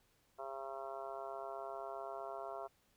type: harmonic tone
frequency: 135.4 Hz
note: C#3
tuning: 40 cents flat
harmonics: 3 / 4 / 5 / 6 / 7 / 8 / 9 / 10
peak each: -50 / -53 / -45 / -56 / -52 / -52 / -59 / -54 dBFS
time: 0.38-2.68 s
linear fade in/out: 20 ms
effects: pink hiss -74 dBFS RMS until 2.96 s